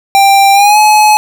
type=tone with pitch glide; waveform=square; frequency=789 to 850.5 Hz; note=G5 to G#5; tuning=+11 to +41 cents; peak=-4 dBFS; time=0.15-1.17 s; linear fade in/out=0 ms; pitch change=+130 cents; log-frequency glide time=0.53-0.78 s; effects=none

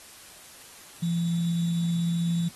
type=tone with sample-and-hold; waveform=sine; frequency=170 Hz; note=F3; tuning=46 cents flat; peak=-23 dBFS; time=1.02-2.49 s; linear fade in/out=10 ms; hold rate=3675 Hz; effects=white hiss -48 dBFS RMS until 2.55 s + AAC 32 kbps

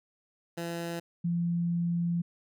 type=tone pair in turn; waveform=15% pulse / sine; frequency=169.4 / 171.47 Hz; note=E3 / F3; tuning=+48 / -31 cents; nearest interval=unison; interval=21 cents; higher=second; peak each=-27 / -26 dBFS; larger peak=second; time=0.57-1 / 1.24-2.22 s; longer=second; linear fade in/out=10 ms; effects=none

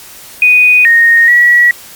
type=tone with pitch steps; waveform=sine; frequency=2475 / 1857 / 1929 Hz; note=D#7 / A#6 / B6; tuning=-10 / -7 / -41 cents; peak=-3 dBFS; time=0.42-1.71 s; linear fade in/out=2 ms; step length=430 ms; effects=white hiss -33 dBFS RMS until 1.95 s + Opus 48 kbps

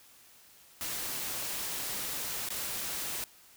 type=noise with dropouts; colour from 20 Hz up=white; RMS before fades=-36 dBFS; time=0.81-3.24 s; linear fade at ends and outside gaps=0 ms; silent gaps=2.488-2.504 s; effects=white hiss -58 dBFS RMS until 3.56 s

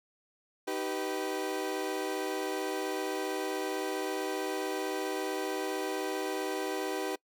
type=chord; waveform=30% pulse; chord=Eb augmented; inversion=none; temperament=equal with one note detuned; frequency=311.1 / 386.6 / 493.9 Hz; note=Eb4 / G4 / B4; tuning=0 / -24 / 0 cents; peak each=-35 / -32 / -35 dBFS; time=0.67-7.16 s; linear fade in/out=10 ms; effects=noise-tail reverb RT60 0.1 s tail -25 dB re dry

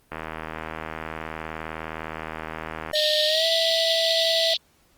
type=click train; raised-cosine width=0.5 ms; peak=-16 dBFS; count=223; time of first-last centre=0.12-2.912 s; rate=79.5 Hz
type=tone with pitch glide; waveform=square; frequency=610 to 657.6 Hz; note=D#5 to E5; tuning=-34 to -4 cents; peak=-24 dBFS; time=2.93-4.54 s; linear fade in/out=5 ms; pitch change=+130 cents; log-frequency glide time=3.26-3.46 s
type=band-pass noise; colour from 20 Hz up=pink; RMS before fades=-24 dBFS; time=2.95-4.57 s; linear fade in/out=5 ms; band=3200 to 4400 Hz; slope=48 dB/octave
effects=pink hiss -61 dBFS RMS until 4.97 s + Opus 32 kbps

